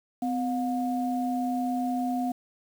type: tone pair together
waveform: sine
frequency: 253.8 / 716.1 Hz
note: B3 / F5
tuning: +47 / +43 cents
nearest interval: octave + tritone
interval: 1796 cents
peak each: -27 / -30 dBFS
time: 0.22-2.32 s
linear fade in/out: 5 ms
effects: 8-bit